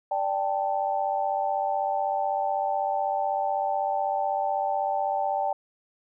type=chord; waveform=sine; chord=D suspended fourth; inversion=none; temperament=equal; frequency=587.3 / 784 / 880 Hz; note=D5 / G5 / A5; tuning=0 / 0 / 0 cents; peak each=-30 / -26 / -30 dBFS; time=0.11-5.53 s; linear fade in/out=5 ms; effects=none